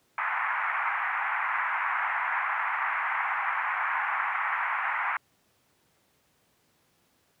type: band-pass noise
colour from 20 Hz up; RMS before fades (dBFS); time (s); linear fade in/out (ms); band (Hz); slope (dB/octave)
pink; -29; 0.18-5.17; 2; 840 to 2200; 48
effects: pink hiss -68 dBFS RMS until 7.4 s + high-pass 100 Hz 12 dB/octave